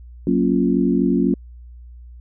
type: chord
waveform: sine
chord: Gb major seventh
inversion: none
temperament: equal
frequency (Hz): 185 / 233.1 / 277.2 / 349.2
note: Gb3 / Bb3 / Db4 / F4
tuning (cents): 0 / 0 / 0 / 0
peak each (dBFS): -20 / -20 / -19 / -22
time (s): 0.27-1.34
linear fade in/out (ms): 2
effects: added 60 Hz sine -37 dBFS peak until 2.2 s